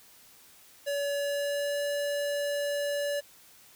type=tone with pitch glide; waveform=square; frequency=569 to 575.3 Hz; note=C#5 to D5; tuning=+45 to -36 cents; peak=-29 dBFS; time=0.86-3.21 s; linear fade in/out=20 ms; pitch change=+19 cents; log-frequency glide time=1.16-1.83 s; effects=white hiss -56 dBFS RMS until 3.75 s